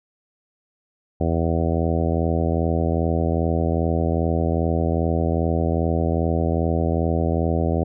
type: harmonic tone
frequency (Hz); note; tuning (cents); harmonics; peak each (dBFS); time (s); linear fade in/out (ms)
82.5; E2; +2; 1 / 2 / 3 / 4 / 5 / 6 / 7 / 8 / 9; -22 / -25 / -27 / -28 / -29 / -30 / -30 / -31 / -32; 1.2-7.84; 10
effects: none